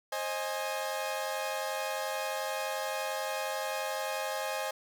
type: chord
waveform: sawtooth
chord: Ab major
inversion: first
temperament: equal with one note detuned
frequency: 530.9 / 622.3 / 830.6 Hz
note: C5 / Eb5 / Ab5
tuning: +25 / 0 / 0 cents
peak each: -33 dBFS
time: 0.12-4.71 s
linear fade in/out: 5 ms
effects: none